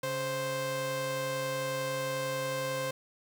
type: tone pair together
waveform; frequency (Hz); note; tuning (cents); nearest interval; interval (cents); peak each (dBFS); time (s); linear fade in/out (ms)
sawtooth; 138.7 / 523.7; C#3 / C5; +1 / +1; octave + major seventh; 2300; -35 / -28; 0.03-2.91; 5
effects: 11-bit